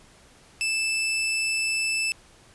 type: tone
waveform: sawtooth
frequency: 2637 Hz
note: E7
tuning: in tune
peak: -20 dBFS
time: 0.61-2.12 s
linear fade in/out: 0 ms
effects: pink hiss -54 dBFS RMS until 2.54 s + resampled to 24000 Hz